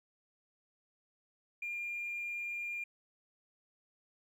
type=tone with hard clipping; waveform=sine; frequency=2403 Hz; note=D7; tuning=39 cents sharp; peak=-37 dBFS; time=1.62-2.84 s; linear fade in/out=5 ms; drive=1 dB; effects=none